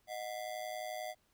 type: ring-modulated tone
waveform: square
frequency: 678 Hz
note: E5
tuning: 49 cents sharp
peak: -37 dBFS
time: 0.07-1.15 s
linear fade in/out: 50 ms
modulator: 55.6 Hz
effects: pink hiss -74 dBFS RMS until 1.33 s